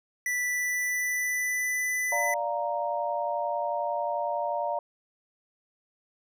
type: tone with pitch glide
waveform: square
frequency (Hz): 1973 to 1997.1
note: B6 to B6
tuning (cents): -2 to +19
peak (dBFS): -27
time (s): 0.26-2.34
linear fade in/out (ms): 2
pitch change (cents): +21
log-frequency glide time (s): 0.41-1.91
type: chord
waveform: sine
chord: Bb major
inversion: first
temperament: equal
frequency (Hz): 587.3 / 698.5 / 932.3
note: D5 / F5 / Bb5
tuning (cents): 0 / 0 / 0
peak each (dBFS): -31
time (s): 2.12-4.79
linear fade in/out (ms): 2
effects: none